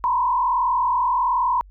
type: tone with frequency modulation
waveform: sine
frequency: 988 Hz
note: B5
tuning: in tune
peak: -17 dBFS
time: 0.04-1.61 s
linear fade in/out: 0 ms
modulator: 41.3 Hz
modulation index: 1.4
effects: added 48 Hz sine -43 dBFS peak until 1.7 s